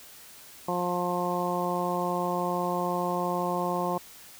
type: harmonic tone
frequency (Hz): 177.4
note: F3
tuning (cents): +27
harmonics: 1 / 2 / 3 / 4 / 5 / 6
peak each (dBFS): -33 / -33 / -33 / -33 / -33 / -33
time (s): 0.68-3.98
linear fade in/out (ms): 5
effects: white hiss -49 dBFS RMS until 4.39 s